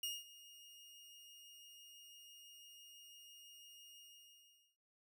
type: tone with ADSR envelope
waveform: sawtooth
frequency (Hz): 2851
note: F7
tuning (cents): +35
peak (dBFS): -35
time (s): 0.03-4.77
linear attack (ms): 4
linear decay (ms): 200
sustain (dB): -19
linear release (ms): 790
effects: none